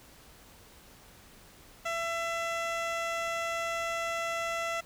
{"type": "tone with low-pass filter", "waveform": "15% pulse", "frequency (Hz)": 670, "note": "E5", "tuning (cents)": 28, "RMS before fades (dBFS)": -33, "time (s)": [1.85, 4.81], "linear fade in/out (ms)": 10, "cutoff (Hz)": 8600, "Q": 0.52, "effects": ["pink hiss -55 dBFS RMS until 4.85 s"]}